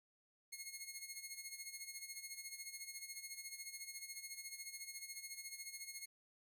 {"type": "tone with tremolo", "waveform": "10% pulse", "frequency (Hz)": 2161, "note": "C#7", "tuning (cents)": -45, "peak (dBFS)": -36, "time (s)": [0.52, 6.06], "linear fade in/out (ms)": 10, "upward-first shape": "sine", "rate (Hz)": 14, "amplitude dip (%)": 70, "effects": ["13-bit"]}